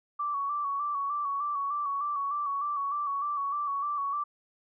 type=tone with vibrato; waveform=sine; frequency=1144 Hz; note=D6; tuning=46 cents flat; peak=-28 dBFS; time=0.19-4.24 s; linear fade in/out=10 ms; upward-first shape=square; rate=3.3 Hz; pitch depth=41 cents each way; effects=none